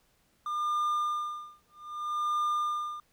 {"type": "tone with tremolo", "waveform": "triangle", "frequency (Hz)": 1204, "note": "D6", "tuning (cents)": 43, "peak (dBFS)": -24, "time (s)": [0.46, 3], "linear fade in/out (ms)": 2, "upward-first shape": "sine", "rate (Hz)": 0.63, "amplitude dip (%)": 100, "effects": ["pink hiss -69 dBFS RMS until 3.12 s"]}